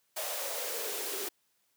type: noise with high-pass filter sweep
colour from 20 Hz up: white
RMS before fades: -36 dBFS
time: 0.16-1.29 s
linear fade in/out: 10 ms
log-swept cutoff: 630 to 360 Hz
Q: 6.2
effects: white hiss -74 dBFS RMS until 1.76 s + high-pass 100 Hz 12 dB/octave